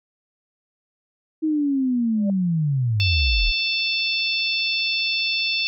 sine linear sweep, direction down, 318.6 to 30.87 Hz, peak -18 dBFS, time 1.42-3.52 s, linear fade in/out 20 ms
sine tone with exponential growth, 587.3 Hz, D5, in tune, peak -25 dBFS, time 2.13-2.3 s, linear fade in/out 2 ms, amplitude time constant 36 ms
harmonic tone, 885 Hz, A5, 10 cents sharp, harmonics 3 / 4 / 5 / 6, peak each -23 / -26 / -27 / -30 dBFS, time 3-5.67 s, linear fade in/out 0 ms
effects none

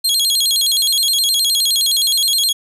sawtooth tone with vibrato, 3729 Hz, A#7, in tune, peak -10 dBFS, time 0.04-2.53 s, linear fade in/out 10 ms, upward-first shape square, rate 9.6 Hz, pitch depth 200 cents each way, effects resampled to 32000 Hz + 8-bit

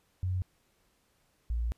sine tone pair in turn, 92 / 57.96 Hz, F#2 / A#1, -9 / -9 cents, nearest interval minor sixth, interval 800 cents, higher first, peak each -28 dBFS, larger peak neither, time 0.23-0.42 / 1.5-1.72 s, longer second, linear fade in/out 0 ms, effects pink hiss -71 dBFS RMS until 1.77 s + resampled to 32000 Hz

